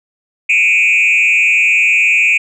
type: tone with frequency modulation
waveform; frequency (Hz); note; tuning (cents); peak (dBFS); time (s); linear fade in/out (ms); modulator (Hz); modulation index
sine; 2435; D#7; -38; -6; 0.49-2.38; 10; 171; 1
effects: tanh soft clip ceiling -6 dBFS